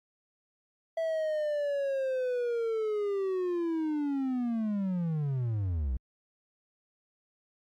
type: linear sweep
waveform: triangle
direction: down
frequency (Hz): 659.3 to 57.5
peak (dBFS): -26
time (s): 0.97-5.97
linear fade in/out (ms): 5
effects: AAC 64 kbps